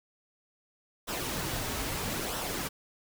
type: noise with flanger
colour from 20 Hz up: pink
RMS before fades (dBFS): -34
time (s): 1.07-2.69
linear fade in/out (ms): 20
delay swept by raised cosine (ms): 0.43 to 5.93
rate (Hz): 0.77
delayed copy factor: -0.5
effects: none